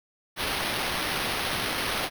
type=noise with sample-and-hold; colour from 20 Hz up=violet; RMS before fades=-29 dBFS; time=0.36-2.1 s; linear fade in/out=50 ms; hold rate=7350 Hz; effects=none